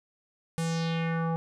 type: tone with low-pass filter sweep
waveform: square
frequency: 164.81 Hz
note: E3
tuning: in tune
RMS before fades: -29 dBFS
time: 0.58-1.36 s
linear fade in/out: 0 ms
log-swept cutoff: 10000 to 860 Hz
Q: 2.4
effects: none